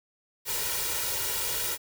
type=noise with comb filter; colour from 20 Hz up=white; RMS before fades=-30 dBFS; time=0.45-1.78 s; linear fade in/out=50 ms; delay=2.1 ms; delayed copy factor=+0.75; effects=none